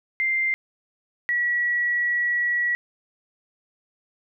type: tone pair in turn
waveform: sine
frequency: 2093 / 1930.9 Hz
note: C7 / B6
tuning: 0 / -40 cents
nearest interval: minor second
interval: 140 cents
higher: first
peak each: -20 dBFS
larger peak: neither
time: 0.2-0.54 / 1.29-2.75 s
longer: second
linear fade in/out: 0 ms
effects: none